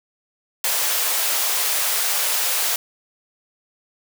white high-pass noise, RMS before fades -21 dBFS, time 0.64-2.76 s, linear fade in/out 2 ms, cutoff 480 Hz, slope 24 dB/octave, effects none

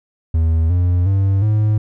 triangle tone with pitch steps, 81 / 88.84 / 97.45 / 106.88 Hz, E2 / F2 / G2 / A2, -30 / +30 / -10 / -50 cents, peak -10 dBFS, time 0.34-1.78 s, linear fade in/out 5 ms, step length 360 ms, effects none

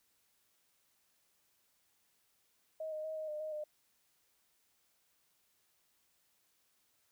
sine tone with pitch steps, 632 / 618 / 631 / 625 / 605 / 622 / 605 Hz, D#5 / D#5 / D#5 / D#5 / D#5 / D#5 / D#5, +27 / -12 / +24 / +8 / -49 / -1 / -49 cents, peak -38 dBFS, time 2.8-3.64 s, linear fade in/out 5 ms, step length 120 ms, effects white hiss -75 dBFS RMS until 7.11 s

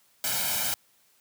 white noise with comb filter, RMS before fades -28 dBFS, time 0.24-0.74 s, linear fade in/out 0 ms, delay 1.3 ms, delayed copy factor +0.75, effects white hiss -64 dBFS RMS until 1.2 s + high-pass 80 Hz 12 dB/octave

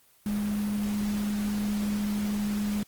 sine tone in noise, 207.2 Hz, G#3, 4 cents flat, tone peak -26 dBFS, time 0.26-2.83 s, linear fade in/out 2 ms, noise pink, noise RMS -40 dBFS, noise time 0.26-2.83 s, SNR +11 dB, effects white hiss -61 dBFS RMS until 2.87 s + Opus 24 kbps

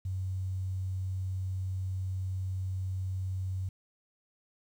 sine tone with quantisation, 93.9 Hz, F#2, 26 cents sharp, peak -31 dBFS, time 0.05-3.69 s, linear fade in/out 5 ms, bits 10, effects none

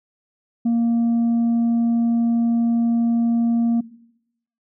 sine tone, 233.1 Hz, A#3, in tune, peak -13 dBFS, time 0.65-3.81 s, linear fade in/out 10 ms, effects noise-tail reverb RT60 0.8 s tail -21 dB re dry + tanh soft clip ceiling -15 dBFS

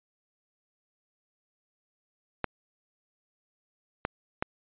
clicks, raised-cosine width 0.5 ms, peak -12 dBFS, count 3, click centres 2.443 / 4.051 / 4.425 s, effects resampled to 8000 Hz

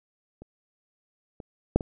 clicks, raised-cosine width 2 ms, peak -30 / -26 / -6 / -21 dBFS, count 4, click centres 0.42 / 1.402 / 1.76 / 1.808 s, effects none

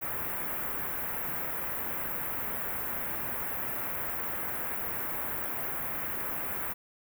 white band-stop noise, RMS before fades -34 dBFS, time 0.01-6.74 s, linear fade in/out 20 ms, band 2000 to 14000 Hz, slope 24 dB/octave, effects none

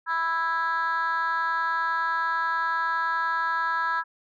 sine chord, E major, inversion second, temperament just, 988.9 / 1318.5 / 1648.1 Hz, B5 / E6 / G#6, +2 / 0 / -14 cents, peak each -26 dBFS, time 0.06-4.04 s, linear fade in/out 50 ms, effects tanh soft clip ceiling -18 dBFS

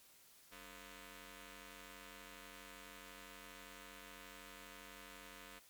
5% pulse ring-modulated tone, 245.3 Hz, B3, 12 cents flat, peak -39 dBFS, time 0.51-5.6 s, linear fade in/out 20 ms, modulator 782 Hz, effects white hiss -65 dBFS RMS until 5.69 s + MP3 96 kbps

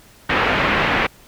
white low-pass noise, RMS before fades -18 dBFS, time 0.29-1.07 s, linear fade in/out 10 ms, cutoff 2500 Hz, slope 24 dB/octave, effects pink hiss -48 dBFS RMS until 1.27 s

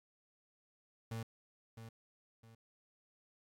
35% pulse tone with echo, 113.4 Hz, A#2, 47 cents flat, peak -38 dBFS, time 1.11-1.23 s, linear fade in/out 5 ms, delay 660 ms, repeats 2, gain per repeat -9 dB, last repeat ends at 2.55 s, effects AAC 64 kbps

